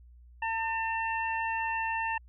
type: harmonic tone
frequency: 901 Hz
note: A5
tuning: 41 cents sharp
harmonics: 1 / 2 / 3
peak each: -31 / -34 / -36 dBFS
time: 0.42-2.18 s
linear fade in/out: 5 ms
effects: added 60 Hz sine -51 dBFS peak until 2.28 s